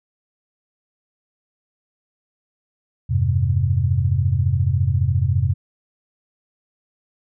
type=chord; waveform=sine; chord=F minor; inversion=none; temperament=equal with one note detuned; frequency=87.31 / 101.75 / 130.81 Hz; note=F2 / Ab2 / C3; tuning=0 / -35 / 0 cents; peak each=-20 dBFS; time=3.09-5.54 s; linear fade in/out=20 ms; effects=none